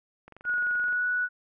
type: click train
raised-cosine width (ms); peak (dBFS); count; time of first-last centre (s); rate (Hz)
0.5; -32; 16; 0.28-0.927; 23.2
type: tone with pitch glide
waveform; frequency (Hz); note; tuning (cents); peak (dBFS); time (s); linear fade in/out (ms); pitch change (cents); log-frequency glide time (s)
sine; 1455 to 1473.6; F#6 to F#6; -29 to -7; -24; 0.44-1.29; 50; +22; 0.79-1.07
effects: none